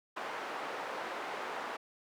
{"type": "band-pass noise", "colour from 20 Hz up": "white", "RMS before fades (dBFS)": -40, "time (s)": [0.16, 1.77], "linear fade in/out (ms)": 10, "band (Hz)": [440, 1200], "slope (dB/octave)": 12, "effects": []}